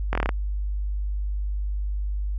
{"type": "slowing click train", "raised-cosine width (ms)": 0.5, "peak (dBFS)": -9, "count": 7, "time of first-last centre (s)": [0.13, 0.291], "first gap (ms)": 22, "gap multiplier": 1.08, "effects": ["added 50 Hz sine -24 dBFS peak until 2.38 s"]}